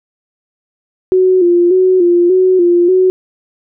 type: tone with vibrato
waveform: sine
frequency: 360 Hz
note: F#4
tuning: 47 cents flat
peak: -6 dBFS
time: 1.12-3.1 s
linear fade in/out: 0 ms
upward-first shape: square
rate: 1.7 Hz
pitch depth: 55 cents each way
effects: none